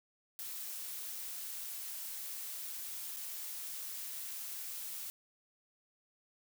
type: noise with dropouts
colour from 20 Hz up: blue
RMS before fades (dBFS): -43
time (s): 0.39-5.1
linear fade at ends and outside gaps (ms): 0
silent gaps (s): 3.163-3.169
effects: none